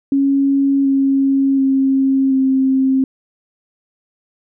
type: tone with pitch steps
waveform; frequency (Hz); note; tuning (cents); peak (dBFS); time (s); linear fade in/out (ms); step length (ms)
sine; 275.9 / 272.3 / 268.7 / 265.1; C#4 / C#4 / C4 / C4; -8 / -31 / +46 / +23; -11; 0.12-3.04; 2; 730
effects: none